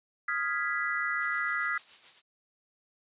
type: chord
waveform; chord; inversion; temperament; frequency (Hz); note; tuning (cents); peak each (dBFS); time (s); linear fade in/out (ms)
sine; F half-diminished seventh; third; equal with one note detuned; 1251 / 1396.9 / 1661.2 / 1975.5; Eb6 / F6 / Ab6 / Cb7; +9 / 0 / 0 / 0; -35 / -34 / -34 / -32; 0.28-1.78; 5
type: noise with tremolo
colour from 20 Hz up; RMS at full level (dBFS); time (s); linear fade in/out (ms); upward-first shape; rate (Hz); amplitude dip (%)
blue; -43; 1.19-2.22; 50; sine; 7.1; 60
effects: resampled to 8000 Hz